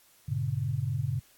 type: chord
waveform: sine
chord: G diminished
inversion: none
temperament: just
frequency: 98 / 117.6 / 141.12 Hz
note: G2 / Bb2 / Db3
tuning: 0 / +16 / +31 cents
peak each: -34 / -31 / -31 dBFS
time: 0.28-1.2 s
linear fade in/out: 10 ms
effects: white hiss -61 dBFS RMS until 1.37 s + AAC 64 kbps